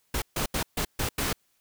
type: noise bursts at uneven times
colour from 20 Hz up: pink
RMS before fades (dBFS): -28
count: 6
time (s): 0.14-0.22 / 0.36-0.46 / 0.54-0.63 / 0.77-0.85 / 0.99-1.09 / 1.18-1.33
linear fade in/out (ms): 5
effects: white hiss -70 dBFS RMS until 1.6 s